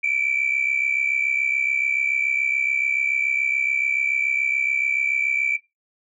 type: tone pair together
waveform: sine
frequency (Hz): 2302 / 2369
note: D7 / D7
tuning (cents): -35 / +14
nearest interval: unison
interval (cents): 49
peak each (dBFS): -21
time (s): 0.03-5.57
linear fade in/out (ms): 10
effects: noise-tail reverb RT60 0.2 s tail -17 dB re dry + tanh soft clip ceiling -13 dBFS